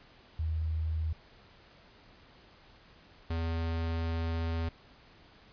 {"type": "tone pair in turn", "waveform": ["sine", "square"], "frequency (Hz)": [79.5, 82.53], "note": ["D#2", "E2"], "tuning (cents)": [38, 3], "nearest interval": "minor second", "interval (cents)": 65, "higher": "second", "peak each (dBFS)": [-29, -31], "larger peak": "first", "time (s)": [[0.39, 1.13], [3.3, 4.69]], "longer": "second", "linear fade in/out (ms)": 5, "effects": ["pink hiss -58 dBFS RMS until 5.52 s", "resampled to 11025 Hz"]}